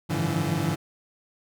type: tone cluster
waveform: 30% pulse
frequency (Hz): 97.4 / 107.2 / 144.1 / 162.5 / 169.3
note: G2 / A2 / D3 / E3 / E3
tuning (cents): -11 / -45 / -33 / -24 / +46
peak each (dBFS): -31 / -32 / -26 / -28 / -26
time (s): 0.09-0.76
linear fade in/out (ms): 20
effects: none